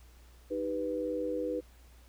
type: chord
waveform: sine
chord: Eb augmented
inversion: none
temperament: equal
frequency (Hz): 311.1 / 392 / 493.9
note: Eb4 / G4 / B4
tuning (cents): 0 / 0 / 0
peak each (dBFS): -36 / -39 / -33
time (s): 0.5-1.61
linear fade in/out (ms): 20
effects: added 60 Hz sine -54 dBFS peak until 2.08 s + pink hiss -63 dBFS RMS until 2.08 s